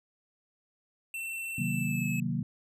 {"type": "tone with pitch glide", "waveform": "square", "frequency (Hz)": [2692, 2588], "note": ["E7", "E7"], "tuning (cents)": [36, -32], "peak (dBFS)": -35, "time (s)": [1.14, 2.2], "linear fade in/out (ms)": 2, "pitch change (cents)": -68, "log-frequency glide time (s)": [1.59, 2.09]}
{"type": "chord", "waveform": "sine", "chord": "C half-diminished seventh", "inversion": "none", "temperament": "equal", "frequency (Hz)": [130.81, 155.56, 185, 233.1], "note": ["C3", "Eb3", "Gb3", "Bb3"], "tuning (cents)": [0, 0, 0, 0], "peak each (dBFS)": -34, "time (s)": [1.58, 2.43], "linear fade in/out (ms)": 5}
{"effects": []}